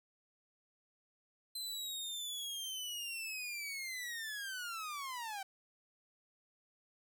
sawtooth linear sweep, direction down, 4093 to 760 Hz, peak -37 dBFS, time 1.55-5.43 s, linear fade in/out 5 ms, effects none

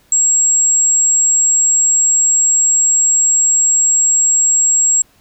sine tone, 7610 Hz, A#8, 35 cents sharp, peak -9 dBFS, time 0.12-5.02 s, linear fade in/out 2 ms, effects pink hiss -53 dBFS RMS until 5.2 s

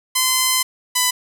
5% pulse tone pair in turn, 1029 / 999.1 Hz, C6 / B5, -29 / +20 cents, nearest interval minor second, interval 51 cents, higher first, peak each -3 dBFS, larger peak neither, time 0.15-0.63 / 0.95-1.11 s, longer first, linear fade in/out 10 ms, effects none

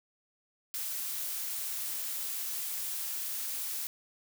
blue noise, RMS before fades -36 dBFS, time 0.74-3.87 s, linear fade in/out 0 ms, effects none

